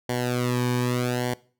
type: tone with flanger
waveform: sawtooth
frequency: 123.47 Hz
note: B2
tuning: in tune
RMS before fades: -25 dBFS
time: 0.09-1.34 s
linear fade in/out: 5 ms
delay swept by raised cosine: 0.78 to 1.5 ms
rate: 0.82 Hz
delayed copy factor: -1
effects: noise-tail reverb RT60 0.4 s tail -21 dB re dry